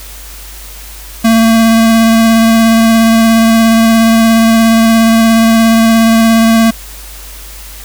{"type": "tone with vibrato", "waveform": "square", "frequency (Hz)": 226.1, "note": "A3", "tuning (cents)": 47, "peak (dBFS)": -5, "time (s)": [1.24, 6.71], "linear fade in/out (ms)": 10, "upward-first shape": "triangle", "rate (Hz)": 17, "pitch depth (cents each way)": 17, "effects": ["added 50 Hz sine -29 dBFS peak until 7.84 s", "white hiss -31 dBFS RMS until 7.84 s"]}